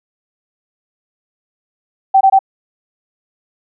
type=tone bursts; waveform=sine; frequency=774 Hz; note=G5; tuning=22 cents flat; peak=-5 dBFS; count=3; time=2.14-2.391 s; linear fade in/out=10 ms; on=69 ms; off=22 ms; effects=none